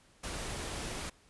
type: noise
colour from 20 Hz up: pink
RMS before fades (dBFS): -39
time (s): 0.23-1.1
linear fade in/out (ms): 10
effects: pink hiss -64 dBFS RMS until 1.29 s + resampled to 24000 Hz